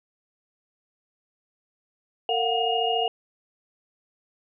sine tone cluster, 455 / 707 / 741 / 2851 Hz, A#4 / F5 / F#5 / F7, -42 / +21 / +2 / +35 cents, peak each -27 dBFS, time 2.29-3.08 s, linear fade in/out 2 ms, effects none

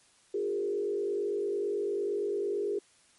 sine tone with frequency modulation, 406.2 Hz, G#4, 38 cents flat, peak -28 dBFS, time 0.34-2.79 s, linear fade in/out 5 ms, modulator 48.9 Hz, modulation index 0.96, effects white hiss -63 dBFS RMS until 3.18 s + MP3 48 kbps

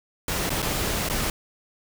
pink noise with dropouts, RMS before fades -26 dBFS, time 0.28-1.3 s, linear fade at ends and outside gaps 2 ms, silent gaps 0.494-0.503 / 0.62-0.626 / 1.089-1.098 s, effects none

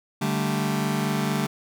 sawtooth chord, D suspended fourth, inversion none, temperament just, 146.83 / 195.78 / 220.2 Hz, D3 / G3 / A3, 0 / -2 / +2 cents, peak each -23 dBFS, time 0.21-1.47 s, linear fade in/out 10 ms, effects none

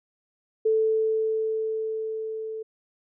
sine tone with level ramp, 440 Hz, A4, in tune, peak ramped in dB -18 to -31 dBFS, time 0.65-2.63 s, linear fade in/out 10 ms, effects none

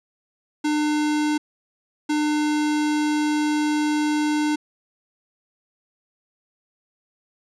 square tone bursts at uneven times, 300 Hz, D4, 37 cents sharp, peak -20 dBFS, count 2, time 0.64-1.38 / 2.09-4.56 s, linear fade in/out 10 ms, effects resampled to 22050 Hz

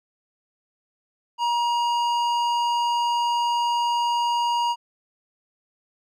triangle tone with hard clipping, 950 Hz, A#5, 33 cents sharp, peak -22 dBFS, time 1.38-4.76 s, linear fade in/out 50 ms, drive 15 dB, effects none

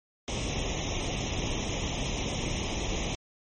pink noise with comb filter, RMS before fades -31 dBFS, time 0.28-3.15 s, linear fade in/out 0 ms, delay 0.33 ms, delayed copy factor +0.85, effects MP3 32 kbps

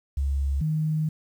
sine tone pair in turn, 69.3 / 155.57 Hz, C#2 / D#3, 0 / 0 cents, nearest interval octave + major second, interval 1400 cents, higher second, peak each -22 dBFS, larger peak neither, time 0.17-0.61 / 0.61-1.09 s, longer second, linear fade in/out 5 ms, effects 9-bit

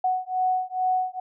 sine beating tone pair, 740 / 742.3 Hz, F#5 / F#5, 0 / +5 cents, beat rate 2.3 Hz, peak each -25 dBFS, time 0.04-1.2 s, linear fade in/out 5 ms, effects none

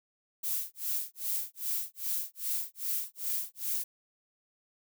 violet noise with tremolo, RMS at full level -31 dBFS, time 0.43-3.84 s, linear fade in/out 10 ms, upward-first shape sine, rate 2.5 Hz, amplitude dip 100%, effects none

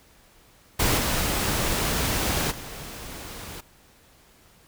pink noise with level steps, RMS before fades -22 / -25 / -38 dBFS, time 0.79-3.61 s, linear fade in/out 10 ms, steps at 0.97 / 2.5 s, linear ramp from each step 20 ms, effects pink hiss -56 dBFS RMS until 4.67 s

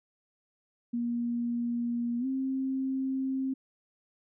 sine tone with pitch glide, 237.6 to 265.2 Hz, A#3 to C4, +33 to +23 cents, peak -28 dBFS, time 0.93-3.54 s, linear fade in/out 10 ms, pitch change +190 cents, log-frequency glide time 2.19-2.26 s, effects none

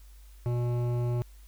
sine tone with hard clipping, 121 Hz, B2, 35 cents flat, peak -28 dBFS, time 0.46-1.22 s, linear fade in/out 0 ms, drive 13 dB, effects added 50 Hz sine -48 dBFS peak until 1.47 s + white hiss -62 dBFS RMS until 1.47 s

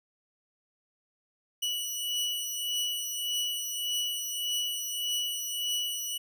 sawtooth beating tone pair, 2943 / 2944.7 Hz, F#7 / F#7, -10 / -9 cents, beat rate 1.7 Hz, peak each -28 / -33 dBFS, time 1.62-6.18 s, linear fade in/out 10 ms, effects none

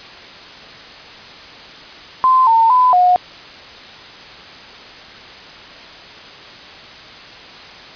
sine tone with pitch steps, 1033 / 906 / 1005 / 723 Hz, C6 / A#5 / B5 / F#5, -22 / -50 / +30 / -40 cents, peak -8 dBFS, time 2.24-3.16 s, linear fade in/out 0 ms, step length 230 ms, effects white hiss -36 dBFS RMS until 7.95 s + resampled to 11025 Hz

